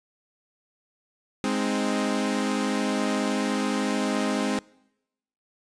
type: chord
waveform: sawtooth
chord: Ab major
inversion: none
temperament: equal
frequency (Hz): 207.7 / 261.6 / 311.1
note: Ab3 / C4 / Eb4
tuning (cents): 0 / 0 / 0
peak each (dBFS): -23 / -23 / -28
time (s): 1.44-4.59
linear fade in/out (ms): 0
effects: noise-tail reverb RT60 0.9 s tail -25 dB re dry + resampled to 22050 Hz